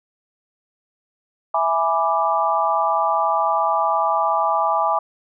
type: chord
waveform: sine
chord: E dominant seventh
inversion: none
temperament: equal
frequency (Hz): 659.3 / 830.6 / 987.8 / 1174.7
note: E5 / G#5 / B5 / D6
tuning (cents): 0 / 0 / 0 / 0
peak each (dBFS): -23 / -21 / -23 / -21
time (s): 1.54-4.99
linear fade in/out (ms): 5
effects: none